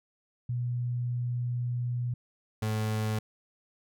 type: tone pair in turn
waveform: sine / 35% pulse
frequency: 122 / 108.46 Hz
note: B2 / A2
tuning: -21 / -24 cents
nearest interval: major second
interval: 203 cents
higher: first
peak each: -28 / -26 dBFS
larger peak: second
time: 0.49-2.14 / 2.62-3.19 s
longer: first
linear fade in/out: 5 ms
effects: none